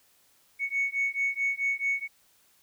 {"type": "beating tone pair", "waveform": "sine", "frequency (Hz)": [2217, 2221.6], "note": ["C#7", "C#7"], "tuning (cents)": [0, 3], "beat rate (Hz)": 4.6, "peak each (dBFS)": -28, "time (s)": [0.59, 2.08], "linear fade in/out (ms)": 50, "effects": ["tanh soft clip ceiling -20 dBFS", "white hiss -64 dBFS RMS until 2.62 s"]}